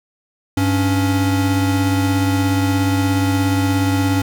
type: tone pair together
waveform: square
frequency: 98.7 / 279.2 Hz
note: G2 / C#4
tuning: +12 / +13 cents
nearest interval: octave + tritone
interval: 1801 cents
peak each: -18 dBFS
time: 0.57-4.22 s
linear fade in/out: 5 ms
effects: none